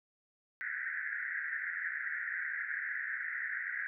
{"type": "band-pass noise", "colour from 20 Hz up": "white", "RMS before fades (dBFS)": -38, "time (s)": [0.61, 3.87], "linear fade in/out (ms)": 0, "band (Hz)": [1500, 2000], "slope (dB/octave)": 96, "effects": []}